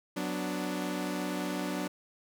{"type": "chord", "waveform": "sawtooth", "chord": "B minor", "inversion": "second", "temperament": "equal with one note detuned", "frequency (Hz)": [185, 248.4, 293.7], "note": ["F#3", "B3", "D4"], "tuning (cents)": [0, 10, 0], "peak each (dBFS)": [-32, -35, -31], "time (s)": [0.16, 1.88], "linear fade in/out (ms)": 10, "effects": []}